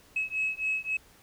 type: beating tone pair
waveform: sine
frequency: 2571 / 2574.7 Hz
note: E7 / E7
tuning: -44 / -41 cents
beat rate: 3.7 Hz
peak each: -30 dBFS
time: 0.16-0.97 s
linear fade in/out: 5 ms
effects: tanh soft clip ceiling -21 dBFS + pink hiss -58 dBFS RMS until 1.22 s